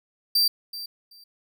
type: tone with echo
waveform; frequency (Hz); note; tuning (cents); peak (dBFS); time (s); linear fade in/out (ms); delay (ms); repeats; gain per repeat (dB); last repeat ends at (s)
45% pulse; 4688; D8; -4; -17; 0.35-0.48; 5; 380; 2; -15; 1.24
effects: none